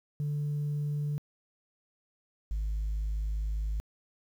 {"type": "tone pair in turn", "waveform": "sine", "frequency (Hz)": [146.83, 52.45], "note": ["D3", "G#1"], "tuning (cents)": [0, 18], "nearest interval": "octave + tritone", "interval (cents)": 1782, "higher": "first", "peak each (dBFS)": -27, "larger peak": "neither", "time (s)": [[0.2, 1.18], [2.51, 3.8]], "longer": "second", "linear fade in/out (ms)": 0, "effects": ["tanh soft clip ceiling -27 dBFS", "10-bit"]}